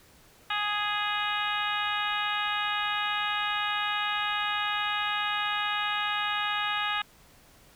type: harmonic tone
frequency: 415.3 Hz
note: G#4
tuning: in tune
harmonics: 2 / 3 / 4 / 5 / 6 / 7 / 8 / 9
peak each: -34 / -32 / -33 / -38 / -36 / -35 / -42 / -37 dBFS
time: 0.5-7.02 s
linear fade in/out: 5 ms
effects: pink hiss -57 dBFS RMS until 7.75 s